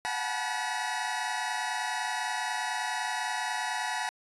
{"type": "tone cluster", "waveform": "25% pulse", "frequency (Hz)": [726, 756, 861, 970, 1916], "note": ["F#5", "F#5", "A5", "B5", "A#6"], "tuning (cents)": [-33, 37, -38, -31, 47], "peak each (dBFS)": [-35, -35, -30, -32, -36], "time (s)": [0.05, 4.09], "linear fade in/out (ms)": 0, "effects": ["resampled to 24000 Hz"]}